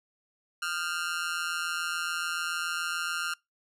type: tone with amplitude modulation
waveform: sawtooth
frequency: 1396.9 Hz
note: F6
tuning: in tune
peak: -22 dBFS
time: 0.62-3.34 s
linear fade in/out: 5 ms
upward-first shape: sine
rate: 167 Hz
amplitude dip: 95%
effects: noise-tail reverb RT60 0.2 s tail -25 dB re dry + low-pass 11000 Hz 12 dB/octave